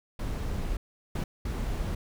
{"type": "noise bursts at uneven times", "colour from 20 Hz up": "brown", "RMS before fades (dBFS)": -31, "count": 3, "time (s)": [[0.19, 0.77], [1.15, 1.24], [1.45, 1.95]], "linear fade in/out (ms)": 5, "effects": []}